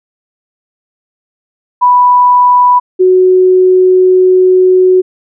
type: tone pair in turn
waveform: sine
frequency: 987 / 369.7 Hz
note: B5 / F#4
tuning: -1 / -1 cents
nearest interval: octave + perfect fourth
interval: 1700 cents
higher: first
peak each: -3 dBFS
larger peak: neither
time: 1.81-2.8 / 2.99-5.02 s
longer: second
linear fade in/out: 20 ms
effects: none